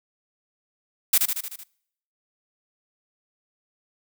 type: noise with echo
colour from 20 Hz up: blue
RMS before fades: -17 dBFS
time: 1.13-1.18 s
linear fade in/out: 5 ms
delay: 76 ms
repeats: 6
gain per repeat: -4 dB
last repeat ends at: 1.636 s
effects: noise-tail reverb RT60 0.7 s tail -24 dB re dry